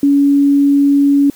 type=tone; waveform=sine; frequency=282.2 Hz; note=C#4; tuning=31 cents sharp; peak=-7 dBFS; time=0.03-1.3 s; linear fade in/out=2 ms; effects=white hiss -43 dBFS RMS until 1.35 s